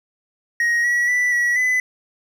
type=tone with pitch steps; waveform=triangle; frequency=1882 / 1928 / 1973 / 1930 / 2007 Hz; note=A#6 / B6 / B6 / B6 / B6; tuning=+16 / -42 / -2 / -40 / +27 cents; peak=-14 dBFS; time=0.6-1.8 s; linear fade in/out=2 ms; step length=240 ms; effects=none